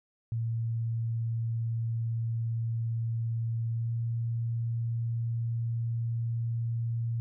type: tone with pitch glide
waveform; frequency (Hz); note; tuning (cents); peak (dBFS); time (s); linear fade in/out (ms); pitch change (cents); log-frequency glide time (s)
sine; 114.7 to 116.03; A#2 to A#2; -28 to -8; -28; 0.32-7.2; 0; +20; 3.71-3.91
effects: none